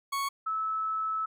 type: tone pair in turn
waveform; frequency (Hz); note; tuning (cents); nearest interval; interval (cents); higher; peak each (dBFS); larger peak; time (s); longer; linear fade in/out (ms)
40% pulse / sine; 1108.7 / 1303.3; C#6 / E6; 0 / -20; minor third; 280; second; -28; neither; 0.12-0.29 / 0.46-1.26; second; 10
effects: none